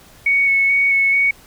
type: tone with vibrato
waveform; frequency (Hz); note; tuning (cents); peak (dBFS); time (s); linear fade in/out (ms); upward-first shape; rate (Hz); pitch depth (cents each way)
sine; 2217; C#7; 0; -12; 0.26-1.31; 5; square; 2.3; 11
effects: pink hiss -46 dBFS RMS until 1.46 s